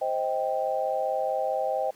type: chord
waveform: sine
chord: C minor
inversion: none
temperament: just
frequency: 523.3 / 627.9 / 784.9 Hz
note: C5 / Eb5 / G5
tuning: 0 / +16 / +2 cents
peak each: -29 dBFS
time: 0.01-1.91 s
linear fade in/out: 10 ms
effects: pink hiss -56 dBFS RMS until 1.95 s + high-pass 150 Hz 12 dB/octave